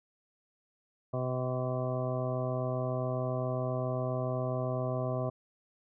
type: harmonic tone with a mistuned harmonic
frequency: 127.4 Hz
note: C3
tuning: 46 cents flat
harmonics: 1 / 2 / 3 / 4 / 5 / 6 / 8 / 9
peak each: -33 / -40 / -40 / -40 / -35 / -46 / -45 / -45 dBFS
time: 1.13-5.3 s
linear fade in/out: 10 ms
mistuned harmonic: 8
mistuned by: +18 cents
effects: none